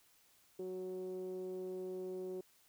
10% pulse tone with low-pass filter, 185 Hz, F#3, in tune, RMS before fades -43 dBFS, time 0.59-2.41 s, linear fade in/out 5 ms, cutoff 410 Hz, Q 8.1, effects white hiss -69 dBFS RMS until 2.68 s

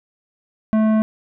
sine tone with tanh clipping, 217.8 Hz, A3, 17 cents flat, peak -15 dBFS, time 0.73-1.02 s, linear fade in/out 0 ms, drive 13 dB, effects none

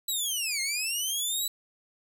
15% pulse linear two-way sweep, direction down then up, 3970 to 2100 to 3970 Hz, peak -21 dBFS, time 0.08-1.48 s, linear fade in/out 5 ms, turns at 0.61 s, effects none

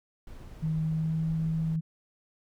brown noise, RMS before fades -44 dBFS, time 0.27-1.76 s, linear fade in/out 2 ms
sine tone with pitch glide, 158.1 to 160.77 Hz, D#3 to E3, +28 to -43 cents, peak -26 dBFS, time 0.62-1.81 s, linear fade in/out 20 ms, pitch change +29 cents, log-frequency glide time 0.82-1.28 s
effects none

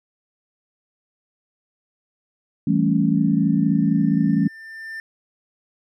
sine chord, A dominant seventh, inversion second, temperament equal, 164.81 / 196 / 220 / 277.2 Hz, E3 / G3 / A3 / C#4, 0 / 0 / 0 / 0 cents, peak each -21 dBFS, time 2.67-4.48 s, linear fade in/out 5 ms
triangle tone with exponential growth, 1790 Hz, A6, 29 cents sharp, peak -27 dBFS, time 3.16-5 s, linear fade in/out 1 ms, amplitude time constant 400 ms
effects none

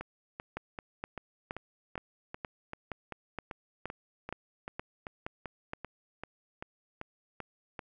two click trains, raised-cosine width 0.5 ms, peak -21 / -24 dBFS, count 12 / 21, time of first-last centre 0.57-5.734 / 0.01-7.792 s, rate 2.13 / 2.57 Hz, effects none

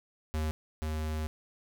square tone pair in turn, 77.78 / 77.78 Hz, D#2 / D#2, 0 / 0 cents, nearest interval unison, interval 0 cents, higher neither, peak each -30 / -32 dBFS, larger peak first, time 0.34-0.51 / 0.82-1.27 s, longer second, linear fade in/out 0 ms, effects none

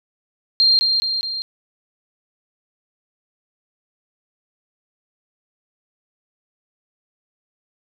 sine tone with echo, 4190 Hz, C8, 2 cents sharp, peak -11 dBFS, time 0.6-0.79 s, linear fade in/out 0 ms, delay 210 ms, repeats 3, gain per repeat -4 dB, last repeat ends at 1.42 s, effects none

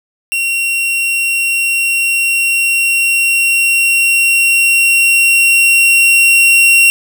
45% pulse tone with level ramp, 2742 Hz, F7, 32 cents flat, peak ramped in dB -13 to -5 dBFS, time 0.32-6.9 s, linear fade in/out 0 ms, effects none

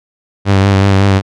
sawtooth tone with vibrato, 98 Hz, G2, in tune, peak -3 dBFS, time 0.45-1.22 s, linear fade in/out 50 ms, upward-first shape sine, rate 5.4 Hz, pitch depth 32 cents each way, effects low-pass 5000 Hz 12 dB/octave

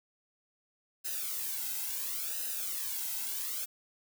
blue noise with flanger, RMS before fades -36 dBFS, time 1.04-3.66 s, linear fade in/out 20 ms, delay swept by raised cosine 0.88 to 1.73 ms, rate 0.72 Hz, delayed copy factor -0.9, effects none

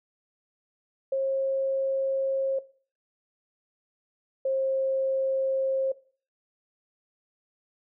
sine tone pair in turn, 538 / 533.4 Hz, C5 / C5, +48 / +33 cents, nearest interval unison, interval 15 cents, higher first, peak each -23 dBFS, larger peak neither, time 1.12-2.59 / 4.45-5.92 s, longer neither, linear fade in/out 5 ms, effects noise-tail reverb RT60 0.4 s tail -18 dB re dry

